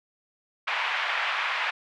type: band-pass noise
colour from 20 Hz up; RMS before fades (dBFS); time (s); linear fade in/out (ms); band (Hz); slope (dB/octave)
white; -28; 0.67-1.71; 10; 780 to 2700; 24
effects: none